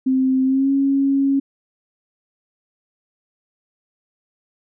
sine tone with pitch glide, 261.6 to 274.8 Hz, C4 to C#4, 0 to -15 cents, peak -14 dBFS, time 0.06-1.4 s, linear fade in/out 10 ms, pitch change +85 cents, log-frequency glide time 0.44-0.71 s, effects none

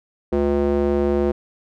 square tone with band-pass filter, 71.2 Hz, C#2, 47 cents sharp, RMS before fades -19 dBFS, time 0.32-1.32 s, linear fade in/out 10 ms, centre 400 Hz, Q 2.1, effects none

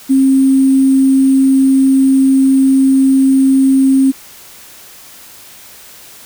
sine tone with sample-and-hold, 267.6 Hz, C4, 39 cents sharp, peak -6 dBFS, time 0.09-4.12 s, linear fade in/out 20 ms, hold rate 8820 Hz, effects white hiss -37 dBFS RMS until 6.25 s

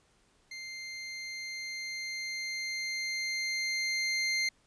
25% pulse tone with level ramp, 2100 Hz, C7, 6 cents sharp, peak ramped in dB -37 to -24 dBFS, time 0.51-4.49 s, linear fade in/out 5 ms, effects pink hiss -68 dBFS RMS until 4.66 s + resampled to 22050 Hz

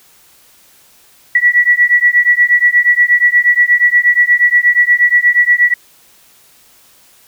sine beating tone pair, 1940 / 1948.4 Hz, B6 / B6, -31 / -24 cents, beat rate 8.4 Hz, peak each -10 dBFS, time 1.35-5.74 s, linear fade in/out 5 ms, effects white hiss -47 dBFS RMS until 7.27 s

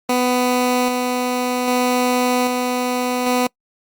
15% pulse tone with tremolo, 249.2 Hz, B3, 16 cents sharp, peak -9 dBFS, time 0.09-3.47 s, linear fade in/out 5 ms, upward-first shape square, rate 0.63 Hz, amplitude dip 30%, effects noise-tail reverb RT60 0.1 s tail -26 dB re dry + Opus 48 kbps

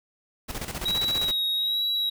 pink noise with tremolo, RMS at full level -32 dBFS, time 0.48-1.32 s, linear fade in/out 20 ms, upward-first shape square, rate 15 Hz, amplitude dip 65%
triangle tone with vibrato, 3837 Hz, A#7, 49 cents sharp, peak -22 dBFS, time 0.85-2.1 s, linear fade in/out 10 ms, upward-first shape sine, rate 1.2 Hz, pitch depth 29 cents each way
effects none

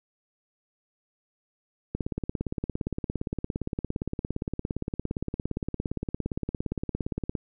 click train, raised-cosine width 3 ms, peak -16 dBFS, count 95, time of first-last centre 1.95-7.352 s, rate 17.4 Hz, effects none

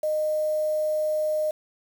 sine tone with quantisation, 615 Hz, D#5, 20 cents flat, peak -22 dBFS, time 0.03-1.51 s, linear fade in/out 5 ms, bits 7, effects none

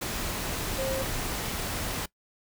sine tone in noise, 532 Hz, C5, 29 cents sharp, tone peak -29 dBFS, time 0.78-1.03 s, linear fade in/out 10 ms, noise pink, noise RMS -32 dBFS, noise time 0.01-2.06 s, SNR 0 dB, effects noise-tail reverb RT60 0.1 s tail -20 dB re dry

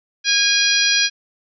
harmonic tone, 819 Hz, G#5, 24 cents flat, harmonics 2 / 3 / 4 / 5 / 6 / 7, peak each -21 / -21 / -21 / -21 / -21 / -21 dBFS, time 0.24-1.1 s, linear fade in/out 50 ms, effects none

